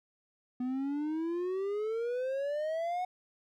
triangle exponential sweep, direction up, 246.9 to 739 Hz, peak -29 dBFS, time 0.6-3.05 s, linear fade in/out 5 ms, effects none

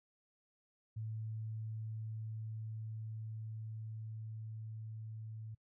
sine tone with level ramp, 110 Hz, A2, in tune, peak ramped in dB -39 to -44 dBFS, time 0.96-5.55 s, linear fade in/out 10 ms, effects noise-tail reverb RT60 0.1 s tail -26 dB re dry

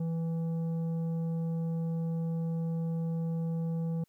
sine tone with tanh clipping, 164.81 Hz, E3, in tune, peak -31 dBFS, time 0-4.04 s, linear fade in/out 5 ms, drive 8 dB, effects white hiss -75 dBFS RMS until 4.08 s

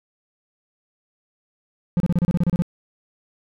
triangle tone bursts, 174.61 Hz, F3, in tune, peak -13 dBFS, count 11, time 1.97-2.621 s, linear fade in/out 0 ms, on 31 ms, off 31 ms, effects none

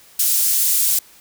pink high-pass noise, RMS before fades -17 dBFS, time 0.19-0.99 s, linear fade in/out 5 ms, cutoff 8800 Hz, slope 12 dB/octave, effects white hiss -48 dBFS RMS until 1.2 s

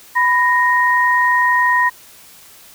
sine tone pair together, 993.8 / 1864.7 Hz, B5 / A#6, +11 / 0 cents, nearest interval major seventh, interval 1089 cents, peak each -14 dBFS, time 0.15-1.9 s, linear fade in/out 20 ms, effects white hiss -43 dBFS RMS until 2.74 s

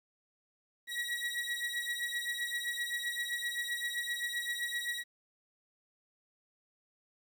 30% pulse beating tone pair, 1911 / 1918.7 Hz, A#6 / A#6, +43 / +49 cents, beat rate 7.7 Hz, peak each -34 / -35 dBFS, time 0.87-5.04 s, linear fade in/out 50 ms, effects 11-bit

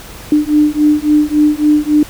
sine beating tone pair, 297.9 / 301.5 Hz, D4 / D4, +25 / +46 cents, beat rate 3.6 Hz, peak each -11 dBFS, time 0.32-2.03 s, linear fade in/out 2 ms, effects added 50 Hz sine -39 dBFS peak until 2.09 s + pink hiss -33 dBFS RMS until 2.09 s

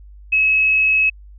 sine tone, 2573 Hz, E7, 43 cents flat, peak -12 dBFS, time 0.32-1.1 s, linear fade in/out 10 ms, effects added 50 Hz sine -38 dBFS peak until 1.38 s

